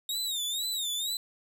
sawtooth tone with vibrato, 3729 Hz, A#7, in tune, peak -27 dBFS, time 0.09-1.17 s, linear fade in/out 2 ms, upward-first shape sine, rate 2.1 Hz, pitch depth 130 cents each way, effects none

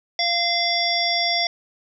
harmonic tone, 690 Hz, F5, 21 cents flat, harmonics 1 / 3 / 5 / 7 / 8, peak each -25 / -25 / -26 / -26 / -24 dBFS, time 0.19-1.47 s, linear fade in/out 2 ms, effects none

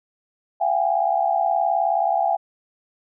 sine tone cluster, 680 / 759 / 818 Hz, F5 / F#5 / G#5, -46 / +44 / -26 cents, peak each -22 dBFS, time 0.6-2.37 s, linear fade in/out 20 ms, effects none

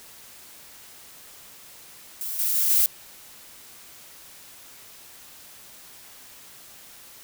violet noise with level steps, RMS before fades -31 / -24 / -22 / -19 dBFS, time 2.21-2.86 s, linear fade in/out 0 ms, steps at 2.39 / 2.55 / 2.7 s, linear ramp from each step 5 ms, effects white hiss -47 dBFS RMS until 7.23 s

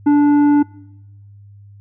sine tone with tanh clipping, 291.3 Hz, D4, 14 cents flat, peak -10 dBFS, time 0.06-0.63 s, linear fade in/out 10 ms, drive 8 dB, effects noise-tail reverb RT60 1.0 s tail -24 dB re dry + added 101 Hz sine -39 dBFS peak until 1.8 s

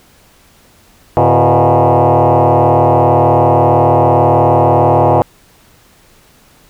sine tone with frequency modulation, 101.9 Hz, G#2, 32 cents flat, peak -5 dBFS, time 1.17-5.22 s, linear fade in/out 0 ms, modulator 121 Hz, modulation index 7, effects tanh soft clip ceiling -1 dBFS + pink hiss -47 dBFS RMS until 6.69 s

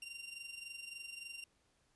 sawtooth tone with amplitude modulation, 2771 Hz, F7, 14 cents flat, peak -40 dBFS, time 0.02-1.44 s, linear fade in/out 2 ms, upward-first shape sine, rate 23.5 Hz, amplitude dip 65%, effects pink hiss -75 dBFS RMS until 1.95 s + resampled to 24000 Hz

